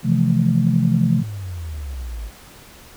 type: chord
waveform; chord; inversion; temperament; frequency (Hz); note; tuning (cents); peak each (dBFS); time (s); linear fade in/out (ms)
sine; F major seventh; second; just; 130.96 / 163.7 / 174.61 / 218.3; C3 / E3 / F3 / A3; +2 / -12 / 0 / -13; -19; 0.03-1.24; 50
type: exponential sweep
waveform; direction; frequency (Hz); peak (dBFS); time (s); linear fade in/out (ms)
sine; down; 116.54 to 50.9; -26; 1.15-2.31; 50
effects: tanh soft clip ceiling -3 dBFS + pink hiss -44 dBFS RMS until 2.96 s

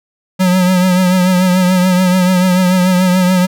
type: tone with vibrato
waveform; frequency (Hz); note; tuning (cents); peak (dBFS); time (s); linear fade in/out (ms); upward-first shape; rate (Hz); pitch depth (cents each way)
square; 183; F#3; -19; -9; 0.39-3.47; 20; triangle; 6.9; 53
effects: none

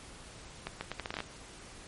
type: accelerating click train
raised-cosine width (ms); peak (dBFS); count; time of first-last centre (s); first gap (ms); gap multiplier
0.3; -19; 10; 0.67-1.204; 140; 0.76
effects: pink hiss -50 dBFS RMS until 1.87 s + MP3 48 kbps

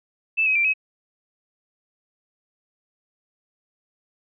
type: tone with pitch steps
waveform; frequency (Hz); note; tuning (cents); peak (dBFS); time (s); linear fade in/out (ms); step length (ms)
sine; 2635 / 2540 / 2358 / 2553; E7 / D#7 / D7 / D#7; -1 / +35 / +6 / +44; -17; 0.37-0.738; 20; 92
effects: none

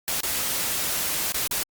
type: noise with dropouts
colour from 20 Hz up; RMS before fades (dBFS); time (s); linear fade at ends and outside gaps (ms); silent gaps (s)
white; -26; 0.08-1.63; 0; 0.205-0.233 / 1.321-1.344 / 1.473-1.511
effects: Opus 48 kbps

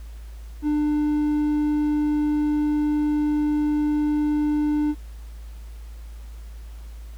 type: tone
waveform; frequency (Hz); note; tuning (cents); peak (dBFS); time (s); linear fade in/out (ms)
triangle; 298.4; D4; +28; -17; 0.62-4.95; 50
effects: added 55 Hz sine -35 dBFS peak until 7.17 s + pink hiss -54 dBFS RMS until 7.17 s

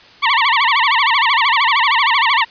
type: tone with vibrato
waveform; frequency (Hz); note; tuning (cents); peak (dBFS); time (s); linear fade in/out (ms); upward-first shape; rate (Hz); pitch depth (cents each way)
20% pulse; 1017; C6; -50; -6; 0.22-2.45; 20; sine; 13; 220
effects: white hiss -43 dBFS RMS until 2.5 s + resampled to 11025 Hz

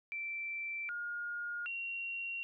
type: tone with pitch steps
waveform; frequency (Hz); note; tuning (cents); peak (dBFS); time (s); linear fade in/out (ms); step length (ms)
sine; 2339 / 1425 / 2748; D7 / F6 / F7; -8 / +34 / -29; -37; 0.12-2.43; 0; 770
effects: none

